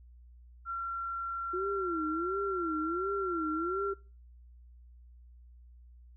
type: tone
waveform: sine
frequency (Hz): 1366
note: F6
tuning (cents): -39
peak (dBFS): -33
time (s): 0.65-3.95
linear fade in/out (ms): 50
type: tone with vibrato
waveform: sine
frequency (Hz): 352.1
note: F4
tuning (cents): +14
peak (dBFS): -32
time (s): 1.53-3.94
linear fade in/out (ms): 10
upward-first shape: sine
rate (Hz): 1.4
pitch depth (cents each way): 220
effects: noise-tail reverb RT60 0.4 s tail -25 dB re dry + added 60 Hz sine -52 dBFS peak until 6.16 s